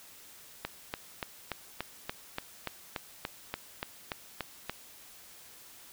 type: click train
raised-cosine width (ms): 0.3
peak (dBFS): -17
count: 15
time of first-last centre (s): 0.65-4.696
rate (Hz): 3.46
effects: white hiss -53 dBFS RMS until 5.92 s